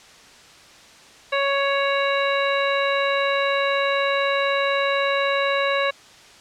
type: harmonic tone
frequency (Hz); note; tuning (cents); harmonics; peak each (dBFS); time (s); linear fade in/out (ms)
556; C#5; +5; 1 / 2 / 3 / 4 / 5 / 7; -22 / -25 / -27 / -28 / -29 / -30; 1.32-5.91; 10
effects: white hiss -47 dBFS RMS until 6.4 s + low-pass 6000 Hz 12 dB/octave

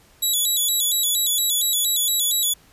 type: tone with vibrato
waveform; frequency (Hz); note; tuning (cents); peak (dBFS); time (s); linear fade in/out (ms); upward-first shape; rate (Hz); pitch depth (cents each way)
10% pulse; 3643; A#7; -41; -11; 0.22-2.54; 10; square; 4.3; 110
effects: pink hiss -54 dBFS RMS until 2.72 s + resampled to 32000 Hz

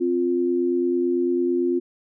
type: tone pair together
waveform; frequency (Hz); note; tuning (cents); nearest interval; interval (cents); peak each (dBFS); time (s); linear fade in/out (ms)
sine; 261.6 / 350.6; C4 / F4; 0 / +7; perfect fourth; 507; -24 / -20; 0-1.8; 20
effects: none

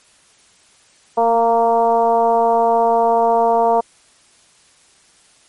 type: tone with frequency modulation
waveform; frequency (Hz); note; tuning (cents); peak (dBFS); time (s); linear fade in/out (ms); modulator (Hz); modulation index
sine; 693; F5; -14; -11; 1.17-3.81; 10; 232; 1.2
effects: white hiss -52 dBFS RMS until 5.48 s + MP3 48 kbps

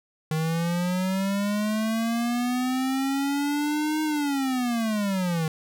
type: linear two-way sweep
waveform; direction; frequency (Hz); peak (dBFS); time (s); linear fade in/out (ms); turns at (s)
square; up then down; 155.56 to 311.1 to 155.56; -24; 0.31-5.48; 2; 4.03
effects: none

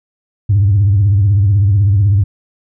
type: tone with vibrato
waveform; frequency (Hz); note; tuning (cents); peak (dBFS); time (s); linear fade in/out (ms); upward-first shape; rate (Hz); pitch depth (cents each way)
sine; 100; G2; +35; -6; 0.49-2.24; 10; triangle; 16; 150
effects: tanh soft clip ceiling -4 dBFS

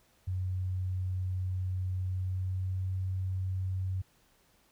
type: tone with pitch glide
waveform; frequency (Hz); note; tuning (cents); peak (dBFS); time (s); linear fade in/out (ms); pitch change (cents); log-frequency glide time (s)
sine; 92.5 to 93.68; F#2 to F#2; 0 to +22; -30; 0.27-4.02; 10; +22; 2.02-2.89
effects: pink hiss -67 dBFS RMS until 4.71 s

